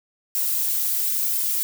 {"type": "noise with flanger", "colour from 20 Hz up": "violet", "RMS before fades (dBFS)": -23, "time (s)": [0.35, 1.63], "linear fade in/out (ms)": 0, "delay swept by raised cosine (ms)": [1.9, 4.6], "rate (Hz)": 0.97, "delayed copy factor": 0.85, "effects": []}